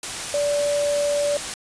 sine tone in noise, 580 Hz, D5, 22 cents flat, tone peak -19 dBFS, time 0.34-1.37 s, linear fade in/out 2 ms, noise white, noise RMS -29 dBFS, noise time 0.03-1.54 s, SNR +7 dB, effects resampled to 22050 Hz

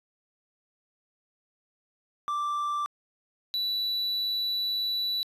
triangle tone pair in turn, 1174.7 / 3951 Hz, D6 / B7, 0 / 0 cents, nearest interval octave + major sixth, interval 2100 cents, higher second, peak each -25 dBFS, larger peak neither, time 2.28-2.86 / 3.54-5.23 s, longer second, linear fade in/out 0 ms, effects resampled to 32000 Hz

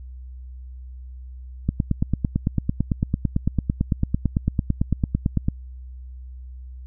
click train, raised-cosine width 5 ms, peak -7 dBFS, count 35, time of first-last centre 1.69-5.485 s, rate 8.96 Hz, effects added 63 Hz sine -35 dBFS peak until 6.86 s

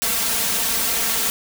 white noise with comb filter, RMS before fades -21 dBFS, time 0.02-1.3 s, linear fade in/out 0 ms, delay 4.4 ms, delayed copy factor +0.9, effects none

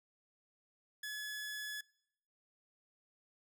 sawtooth tone, 1704 Hz, G#6, 44 cents sharp, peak -37 dBFS, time 1.03-1.81 s, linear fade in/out 5 ms, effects noise-tail reverb RT60 0.8 s tail -25 dB re dry

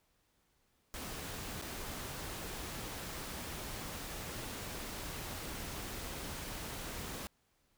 pink noise with dropouts, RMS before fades -43 dBFS, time 0.94-7.27 s, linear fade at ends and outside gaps 0 ms, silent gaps 1.615-1.622 s, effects pink hiss -75 dBFS RMS until 7.77 s

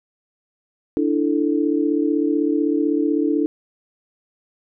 sine chord, D suspended second, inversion none, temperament equal, 293.7 / 329.6 / 440 Hz, D4 / E4 / A4, 0 / 0 / 0 cents, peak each -19 / -21 / -24 dBFS, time 0.97-3.46 s, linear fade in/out 0 ms, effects none

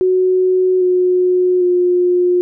sine tone with pitch steps, 370 / 363.6 / 357.4 Hz, F#4 / F#4 / F4, 0 / -30 / +40 cents, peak -10 dBFS, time 0.01-2.41 s, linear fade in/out 0 ms, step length 800 ms, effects none

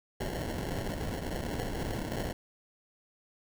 pink noise with sample-and-hold, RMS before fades -35 dBFS, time 0.2-2.33 s, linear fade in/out 5 ms, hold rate 1225 Hz, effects none

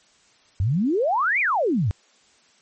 sine exponential two-way sweep, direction up then down, 86.6 to 2489 to 86.6 Hz, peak -18 dBFS, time 0.6-1.91 s, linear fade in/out 0 ms, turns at 1.4 s, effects white hiss -58 dBFS RMS until 2.61 s + MP3 32 kbps

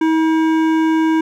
sine tone with hard clipping, 320 Hz, D#4, 49 cents sharp, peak -14 dBFS, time 0.01-1.21 s, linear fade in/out 5 ms, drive 13 dB, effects none

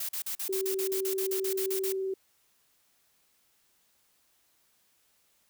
blue noise bursts, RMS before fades -34 dBFS, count 15, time 0-1.924 s, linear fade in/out 5 ms, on 90 ms, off 41 ms
sine tone with vibrato, 382.8 Hz, G4, 41 cents flat, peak -29 dBFS, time 0.49-2.14 s, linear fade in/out 5 ms, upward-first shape sine, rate 20 Hz, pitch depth 13 cents each way
effects white hiss -69 dBFS RMS until 5.49 s

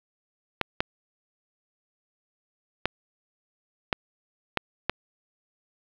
clicks, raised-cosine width 0.3 ms, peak -6 dBFS, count 6, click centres 0.613 / 0.805 / 2.856 / 3.928 / 4.573 / 4.896 s, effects low-pass 4000 Hz 12 dB/octave + 7-bit

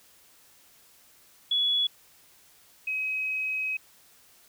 sine tone pair in turn, 3389 / 2539 Hz, G#7 / D#7, +34 / +34 cents, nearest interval perfect fourth, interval 500 cents, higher first, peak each -22 / -27 dBFS, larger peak first, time 1.51-1.87 / 2.87-3.77 s, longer second, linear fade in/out 5 ms, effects white hiss -58 dBFS RMS until 4.48 s

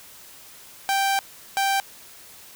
sawtooth tone bursts at uneven times, 784 Hz, G5, in tune, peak -16 dBFS, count 2, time 0.89-1.19 / 1.57-1.8 s, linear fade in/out 0 ms, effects white hiss -46 dBFS RMS until 2.55 s

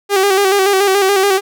sawtooth tone with vibrato, 392 Hz, G4, in tune, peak -6 dBFS, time 0.09-1.41 s, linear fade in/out 50 ms, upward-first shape square, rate 7 Hz, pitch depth 51 cents each way, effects none

